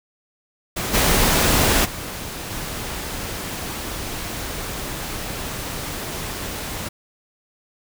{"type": "noise with level steps", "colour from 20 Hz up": "pink", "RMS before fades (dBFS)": [-25, -17, -31, -29], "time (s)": [0.76, 6.89], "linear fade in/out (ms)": 10, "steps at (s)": [0.93, 1.84, 2.5], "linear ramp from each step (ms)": 20, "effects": []}